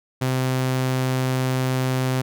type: tone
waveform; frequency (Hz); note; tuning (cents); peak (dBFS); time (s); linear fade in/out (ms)
sawtooth; 129.5; C3; -17; -16; 0.21-2.22; 10
effects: none